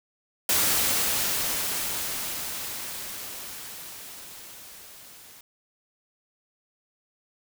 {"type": "noise with level ramp", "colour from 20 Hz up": "white", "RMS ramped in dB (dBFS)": [-22, -49], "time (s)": [0.49, 5.41], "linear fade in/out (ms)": 2, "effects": []}